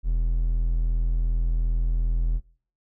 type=tone; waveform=triangle; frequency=41.34 Hz; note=E1; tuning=6 cents sharp; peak=-18 dBFS; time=0.03-2.41 s; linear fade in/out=50 ms; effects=noise-tail reverb RT60 0.5 s tail -23 dB re dry